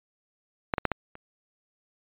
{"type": "clicks", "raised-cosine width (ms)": 0.5, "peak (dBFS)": [-9, -11, -7, -11, -29], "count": 5, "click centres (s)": [0.738, 0.782, 0.853, 0.917, 1.154], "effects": ["resampled to 8000 Hz"]}